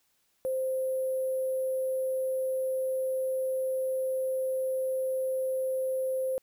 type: tone with sample-and-hold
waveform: sine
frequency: 522 Hz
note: C5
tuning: 4 cents flat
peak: -27 dBFS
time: 0.45-6.38 s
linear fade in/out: 0 ms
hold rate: 11025 Hz
effects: white hiss -72 dBFS RMS until 6.42 s